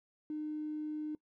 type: tone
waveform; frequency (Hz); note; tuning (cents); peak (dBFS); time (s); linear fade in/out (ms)
triangle; 304.6; D#4; -37; -32; 0.3-1.15; 2
effects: noise-tail reverb RT60 0.1 s tail -25 dB re dry + tanh soft clip ceiling -34 dBFS